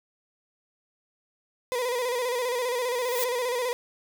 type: tone with vibrato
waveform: 35% pulse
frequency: 492.6 Hz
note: B4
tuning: 5 cents flat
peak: -24 dBFS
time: 1.72-3.73 s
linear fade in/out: 0 ms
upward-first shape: square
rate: 15 Hz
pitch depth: 56 cents each way
type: noise with exponential growth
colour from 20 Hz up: blue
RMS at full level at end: -27 dBFS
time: 2.87-3.24 s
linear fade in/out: 1 ms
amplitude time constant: 79 ms
effects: none